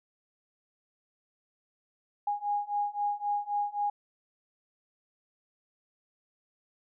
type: beating tone pair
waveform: sine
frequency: 820 / 823.8 Hz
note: G#5 / G#5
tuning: -22 / -14 cents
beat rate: 3.8 Hz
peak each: -32 / -31 dBFS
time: 2.27-3.9 s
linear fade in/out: 5 ms
effects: none